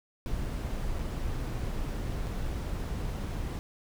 brown noise with dropouts, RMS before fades -33 dBFS, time 0.26-3.59 s, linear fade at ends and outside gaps 0 ms, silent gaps 0.987-0.993 / 2.264-2.269 s, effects none

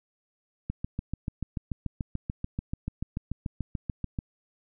click train, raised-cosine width 5 ms, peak -18 dBFS, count 25, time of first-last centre 0.7-4.188 s, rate 6.88 Hz, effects none

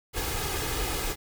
pink noise with comb filter, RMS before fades -30 dBFS, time 0.13-1.16 s, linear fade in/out 50 ms, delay 2.4 ms, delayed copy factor +0.6, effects none

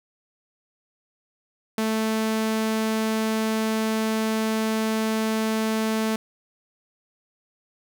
sawtooth tone, 220 Hz, A3, in tune, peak -18 dBFS, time 1.78-6.16 s, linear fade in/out 2 ms, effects none

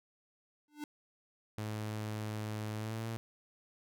square tone with exponential growth, 297.3 Hz, D4, 21 cents sharp, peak -37 dBFS, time 0.68-0.84 s, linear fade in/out 2 ms, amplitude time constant 33 ms
sawtooth tone with pitch glide, 107.4 to 113.26 Hz, A2 to A#2, -41 to -49 cents, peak -33 dBFS, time 1.58-3.17 s, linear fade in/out 0 ms, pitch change +92 cents, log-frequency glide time 2.76-3.03 s
effects none

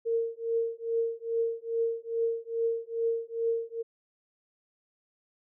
sine tone with tremolo, 459.3 Hz, A#4, 26 cents flat, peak -23 dBFS, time 0.05-3.83 s, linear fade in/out 20 ms, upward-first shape triangle, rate 2.4 Hz, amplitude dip 100%, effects none

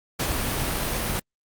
pink noise, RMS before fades -26 dBFS, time 0.19-1.2 s, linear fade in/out 10 ms, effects Opus 48 kbps

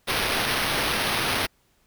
blue noise with sample-and-hold, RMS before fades -25 dBFS, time 0.07-1.47 s, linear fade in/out 20 ms, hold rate 7350 Hz, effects pink hiss -65 dBFS RMS until 1.86 s

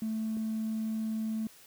triangle tone pair in turn, 220 / 220 Hz, A3 / A3, 0 / 0 cents, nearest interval unison, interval 0 cents, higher neither, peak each -27 dBFS, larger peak neither, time 0.02-0.37 / 0.37-1.47 s, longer second, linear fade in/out 2 ms, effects tanh soft clip ceiling -27 dBFS + white hiss -56 dBFS RMS until 1.66 s

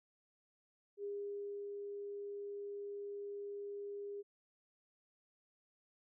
sine tone with ADSR envelope, 405.4 Hz, G#4, 42 cents flat, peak -39 dBFS, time 0.97-4.23 s, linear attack 69 ms, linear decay 640 ms, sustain -3 dB, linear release 28 ms, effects none

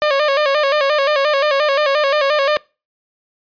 sawtooth tone with vibrato, 576 Hz, D5, 34 cents flat, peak -9 dBFS, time 0.02-2.57 s, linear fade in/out 0 ms, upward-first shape square, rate 5.7 Hz, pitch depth 78 cents each way, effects noise-tail reverb RT60 0.3 s tail -24 dB re dry + resampled to 11025 Hz

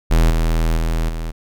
square tone with level steps, 40.69 Hz, E1, 22 cents flat, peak -11 / -15 / -17 / -23 dBFS, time 0.1-1.32 s, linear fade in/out 20 ms, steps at 0.3 / 0.77 / 1.09 s, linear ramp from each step 2 ms, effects none

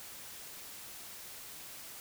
silence, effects white hiss -48 dBFS RMS until 2 s

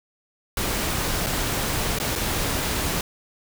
pink noise with dropouts, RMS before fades -25 dBFS, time 0.57-3.01 s, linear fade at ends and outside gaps 2 ms, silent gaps 1.263-1.267 / 1.987-1.999 / 2.154-2.158 s, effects none

